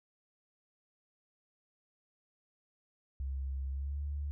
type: tone with pitch glide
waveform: sine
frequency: 67.3 to 72.13 Hz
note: C2 to D2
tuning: +49 to -31 cents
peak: -34 dBFS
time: 3.2-4.31 s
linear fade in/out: 0 ms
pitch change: +120 cents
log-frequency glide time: 3.7-4.01 s
effects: none